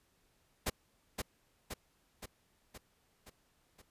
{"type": "noise with echo", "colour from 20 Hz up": "pink", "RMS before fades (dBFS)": -33, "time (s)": [0.66, 0.7], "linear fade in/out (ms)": 10, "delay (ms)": 520, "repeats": 6, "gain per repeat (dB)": -4, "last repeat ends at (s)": 3.82, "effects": ["pink hiss -73 dBFS RMS until 3.9 s", "resampled to 32000 Hz"]}